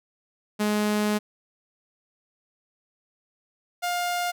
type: tone pair in turn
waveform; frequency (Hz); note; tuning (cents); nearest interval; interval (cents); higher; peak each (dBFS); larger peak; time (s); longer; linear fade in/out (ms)
sawtooth; 210 / 706.4; G#3 / F5; +19 / +20; octave + major sixth; 2101; second; -18 / -21; first; 0.59-1.19 / 3.82-4.32; first; 20
effects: none